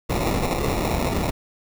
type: noise with sample-and-hold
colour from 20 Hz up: pink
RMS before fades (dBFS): -23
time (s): 0.09-1.31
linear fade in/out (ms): 10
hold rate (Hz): 1575
effects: none